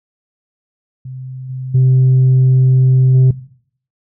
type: tone with level steps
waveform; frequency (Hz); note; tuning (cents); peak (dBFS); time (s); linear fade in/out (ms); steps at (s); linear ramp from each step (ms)
sine; 129.7; C3; -15; -25 / -21 / -5 / -3; 1.05-3.31; 5; 1.49 / 1.74 / 3.14; 10
effects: noise-tail reverb RT60 0.6 s tail -19 dB re dry + tanh soft clip ceiling -5 dBFS